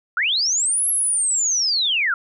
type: linear two-way sweep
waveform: sine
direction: up then down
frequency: 1324 to 11330 to 1324 Hz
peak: -17 dBFS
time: 0.17-2.14 s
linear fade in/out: 2 ms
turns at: 0.89 s
effects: none